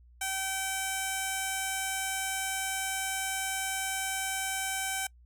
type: tone with notch filter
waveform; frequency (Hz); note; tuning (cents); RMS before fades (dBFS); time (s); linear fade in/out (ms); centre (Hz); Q
5% pulse; 770; G5; -31; -33; 0.21-5.07; 5; 4500; 1.1
effects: noise-tail reverb RT60 0.1 s tail -25 dB re dry + added 60 Hz sine -54 dBFS peak until 5.25 s